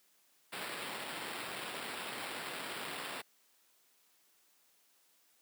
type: noise with sample-and-hold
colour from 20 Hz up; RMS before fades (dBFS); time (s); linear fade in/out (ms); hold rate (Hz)
white; -42; 0.52-3.22; 10; 6300
effects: white hiss -70 dBFS RMS until 5.41 s + high-pass 200 Hz 12 dB/octave